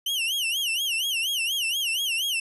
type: tone with vibrato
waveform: 40% pulse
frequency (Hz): 2960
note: F#7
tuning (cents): 0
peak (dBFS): -23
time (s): 0.06-2.4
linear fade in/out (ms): 5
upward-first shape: sine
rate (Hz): 4.2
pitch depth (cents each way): 190
effects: resampled to 32000 Hz